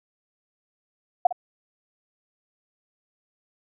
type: tone with echo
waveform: sine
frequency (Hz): 718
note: F5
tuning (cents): +48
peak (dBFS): -11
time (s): 1.25-1.27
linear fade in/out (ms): 5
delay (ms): 56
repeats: 1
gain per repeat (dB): -14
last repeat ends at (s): 1.326
effects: none